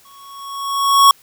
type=tone with exponential growth; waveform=square; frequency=1108.7 Hz; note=C#6; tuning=in tune; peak=-5 dBFS; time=0.05-1.11 s; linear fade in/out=2 ms; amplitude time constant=230 ms; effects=white hiss -50 dBFS RMS until 1.22 s